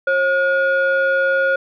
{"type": "tone pair together", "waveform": "sine", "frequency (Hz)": [540, 1437.5], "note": ["C#5", "F6"], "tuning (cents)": [-45, 50], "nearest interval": "octave + perfect fourth", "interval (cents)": 1695, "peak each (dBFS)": -15, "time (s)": [0.07, 1.56], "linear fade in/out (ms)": 5, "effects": ["tanh soft clip ceiling -10 dBFS"]}